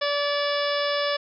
harmonic tone with a mistuned harmonic, 577 Hz, D5, 31 cents flat, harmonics 1 / 2 / 3 / 4 / 5 / 6 / 7 / 8 / 9, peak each -25 / -30 / -31 / -36 / -35 / -33 / -38 / -38 / -34 dBFS, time 0.01-1.17 s, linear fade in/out 10 ms, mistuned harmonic 7, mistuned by -24 cents, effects none

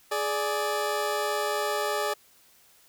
20% pulse tone pair together, 419.2 / 587.3 Hz, G#4 / D5, +16 / 0 cents, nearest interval tritone, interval 584 cents, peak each -24 dBFS, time 0.11-2.14 s, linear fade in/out 10 ms, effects white hiss -59 dBFS RMS until 2.88 s

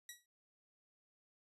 10% pulse tone with exponential decay, 1925 Hz, B6, 45 cents flat, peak -36 dBFS, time 0.09-0.26 s, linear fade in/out 2 ms, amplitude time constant 36 ms, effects resampled to 32000 Hz

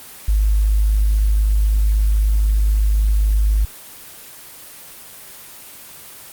sine tone, 51.91 Hz, G#1, in tune, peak -12 dBFS, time 0.28-3.65 s, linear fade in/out 5 ms, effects white hiss -38 dBFS RMS until 6.32 s + Opus 24 kbps

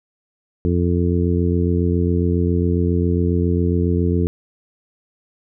harmonic tone, 87.31 Hz, F2, in tune, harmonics 1 / 2 / 3 / 4 / 5, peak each -18 / -21 / -23 / -24 / -25 dBFS, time 0.65-4.27 s, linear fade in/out 0 ms, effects none

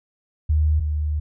sine tone pair in turn, 76.6 / 75.55 Hz, D#2 / D2, -27 / +50 cents, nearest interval unison, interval 23 cents, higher first, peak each -15 / -20 dBFS, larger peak first, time 0.49-0.8 / 0.8-1.2 s, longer second, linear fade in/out 10 ms, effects none

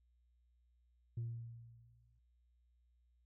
sine tone with exponential decay, 116.54 Hz, A#2, in tune, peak -35 dBFS, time 1.17-2.19 s, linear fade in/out 5 ms, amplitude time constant 220 ms, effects tanh soft clip ceiling -36 dBFS + added 60 Hz sine -70 dBFS peak until 3.25 s

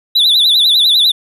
triangle tone with vibrato, 3709 Hz, A#7, 9 cents flat, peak -6 dBFS, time 0.15-1.12 s, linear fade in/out 10 ms, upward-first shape sine, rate 10 Hz, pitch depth 140 cents each way, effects none

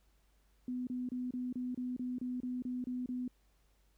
sine tone bursts, 250 Hz, B3, 21 cents sharp, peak -35 dBFS, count 12, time 0.68-3.279 s, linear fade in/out 2 ms, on 190 ms, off 29 ms, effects added 50 Hz sine -68 dBFS peak until 3.97 s + pink hiss -75 dBFS RMS until 3.97 s

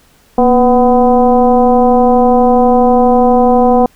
sine tone with frequency modulation, 493.9 Hz, B4, in tune, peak -5 dBFS, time 0.38-3.86 s, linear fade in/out 2 ms, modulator 255 Hz, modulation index 1.4, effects pink hiss -49 dBFS RMS until 3.95 s

